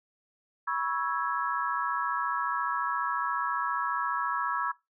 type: chord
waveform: sine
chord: C# minor seventh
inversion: third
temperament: equal with one note detuned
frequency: 974.2 / 1108.7 / 1318.5 / 1661.2 Hz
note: B5 / C#6 / E6 / G#6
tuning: -24 / 0 / 0 / 0 cents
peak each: -34 / -32 / -32 / -34 dBFS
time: 0.67-4.72 s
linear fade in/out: 10 ms
effects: noise-tail reverb RT60 0.2 s tail -20 dB re dry